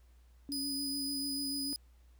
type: tone with vibrato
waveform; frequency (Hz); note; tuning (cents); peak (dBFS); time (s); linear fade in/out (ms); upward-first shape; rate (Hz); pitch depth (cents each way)
sine; 277.9; C#4; +4; -38; 0.49-1.73; 0; sine; 6.8; 29
type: tone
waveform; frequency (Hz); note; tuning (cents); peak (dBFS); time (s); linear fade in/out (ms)
sawtooth; 4978; D#8; 0; -33; 0.52-1.76; 0
effects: added 60 Hz sine -58 dBFS peak until 2.19 s + pink hiss -73 dBFS RMS until 2.19 s